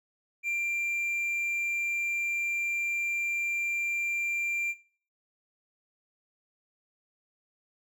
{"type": "tone", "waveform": "triangle", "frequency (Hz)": 2373, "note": "D7", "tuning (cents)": 17, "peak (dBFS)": -25, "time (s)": [0.43, 4.75], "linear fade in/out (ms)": 50, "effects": ["noise-tail reverb RT60 0.4 s tail -17 dB re dry"]}